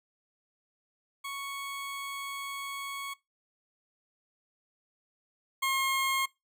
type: tone pair in turn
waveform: 20% pulse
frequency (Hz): 1108.7 / 1074.7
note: C#6 / C6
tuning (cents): 0 / +46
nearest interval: minor second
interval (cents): 54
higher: first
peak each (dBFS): -31 / -22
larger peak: second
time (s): 1.24-3.14 / 5.62-6.26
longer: first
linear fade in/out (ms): 10
effects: noise-tail reverb RT60 0.2 s tail -21 dB re dry